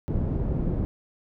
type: low-pass noise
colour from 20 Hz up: pink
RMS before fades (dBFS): -26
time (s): 0.08-0.85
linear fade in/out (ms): 0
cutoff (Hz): 320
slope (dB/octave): 12
effects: none